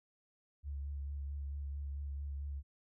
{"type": "tone with vibrato", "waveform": "sine", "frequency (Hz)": 70.7, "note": "C#2", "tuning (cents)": 35, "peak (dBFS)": -38, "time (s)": [0.63, 2.63], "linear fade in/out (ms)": 50, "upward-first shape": "sine", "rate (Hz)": 4.5, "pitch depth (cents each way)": 25, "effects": []}